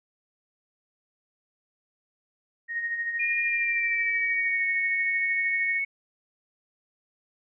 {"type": "tone with tremolo", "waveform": "sine", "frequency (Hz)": 1864.7, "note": "A#6", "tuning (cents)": 0, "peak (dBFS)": -25, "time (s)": [2.68, 5.81], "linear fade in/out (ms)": 50, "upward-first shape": "sine", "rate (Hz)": 13, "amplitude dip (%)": 50}
{"type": "tone with pitch glide", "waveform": "sine", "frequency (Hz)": [2422, 2208], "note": ["D#7", "C#7"], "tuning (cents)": [-47, -7], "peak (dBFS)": -25, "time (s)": [3.19, 5.85], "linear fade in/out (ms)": 10, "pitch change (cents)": -160, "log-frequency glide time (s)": [3.41, 4.64]}
{"effects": []}